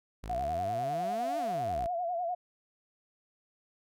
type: exponential two-way sweep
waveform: sawtooth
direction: up then down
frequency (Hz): 50.5 to 311.1 to 50.5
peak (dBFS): -35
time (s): 0.23-1.87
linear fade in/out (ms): 10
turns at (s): 1.38
type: tone with vibrato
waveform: sine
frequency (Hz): 698.5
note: F5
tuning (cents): 0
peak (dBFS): -30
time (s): 0.29-2.35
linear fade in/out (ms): 10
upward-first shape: sine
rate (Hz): 10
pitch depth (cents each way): 81
effects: none